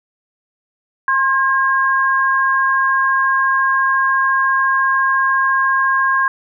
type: tone pair together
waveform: sine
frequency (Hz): 1062.8 / 1623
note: C6 / G#6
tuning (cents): +27 / -40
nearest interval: perfect fifth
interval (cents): 733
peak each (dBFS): -15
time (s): 1.08-6.28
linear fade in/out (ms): 2
effects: none